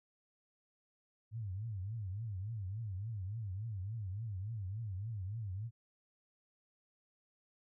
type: tone with vibrato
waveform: sine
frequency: 103 Hz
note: G#2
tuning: 14 cents flat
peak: -38 dBFS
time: 1.31-5.71 s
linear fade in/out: 50 ms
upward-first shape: triangle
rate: 3.5 Hz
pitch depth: 250 cents each way
effects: none